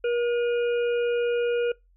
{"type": "harmonic tone with a mistuned harmonic", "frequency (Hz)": 477.5, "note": "A#4", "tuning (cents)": 42, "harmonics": [1, 3, 5, 6], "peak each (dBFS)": [-22, -34, -38, -42], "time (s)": [0.04, 1.72], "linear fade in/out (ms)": 5, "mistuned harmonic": 5, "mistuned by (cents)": 46, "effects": ["noise-tail reverb RT60 0.2 s tail -23 dB re dry", "added 44 Hz sine -57 dBFS peak until 1.96 s"]}